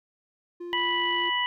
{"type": "tone", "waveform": "triangle", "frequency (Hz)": 348.8, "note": "F4", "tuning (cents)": -2, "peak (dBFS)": -32, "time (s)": [0.6, 1.3], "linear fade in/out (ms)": 10}
{"type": "harmonic tone", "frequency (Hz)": 984, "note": "B5", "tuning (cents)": -7, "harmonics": [1, 2, 3], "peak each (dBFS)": [-28, -28, -28], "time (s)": [0.73, 1.46], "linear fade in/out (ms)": 0}
{"type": "click train", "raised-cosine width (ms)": 0.3, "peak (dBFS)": -32, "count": 28, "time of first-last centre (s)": [0.78, 1.275], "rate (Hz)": 54.6}
{"effects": []}